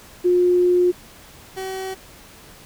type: tone pair in turn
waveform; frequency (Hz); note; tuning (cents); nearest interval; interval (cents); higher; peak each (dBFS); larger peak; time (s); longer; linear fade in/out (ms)
sine / 30% pulse; 357.2 / 380; F4 / F#4; +39 / +46; minor second; 107; second; -13 / -24; first; 0.24-0.92 / 1.56-1.95; first; 20
effects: pink hiss -45 dBFS RMS until 2.65 s